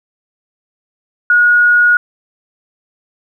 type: tone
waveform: sine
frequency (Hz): 1447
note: F#6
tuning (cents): -39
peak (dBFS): -6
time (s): 1.3-1.97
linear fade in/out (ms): 2
effects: 8-bit